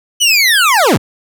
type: linear sweep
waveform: 25% pulse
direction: down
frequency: 3023 to 56 Hz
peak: -4 dBFS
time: 0.2-0.98 s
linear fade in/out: 20 ms
effects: none